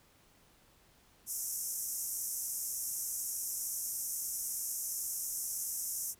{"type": "band-pass noise", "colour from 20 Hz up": "white", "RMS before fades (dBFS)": -38, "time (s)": [1.26, 6.15], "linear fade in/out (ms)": 50, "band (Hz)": [5500, 14000], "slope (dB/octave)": 96, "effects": ["pink hiss -65 dBFS RMS until 6.19 s"]}